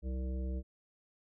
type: harmonic tone with a mistuned harmonic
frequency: 65 Hz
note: C2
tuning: 11 cents flat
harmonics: 1 / 3 / 5 / 7 / 9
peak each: -34 / -44 / -48 / -51 / -53 dBFS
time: 0.02-0.63 s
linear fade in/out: 50 ms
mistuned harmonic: 3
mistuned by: -60 cents
effects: none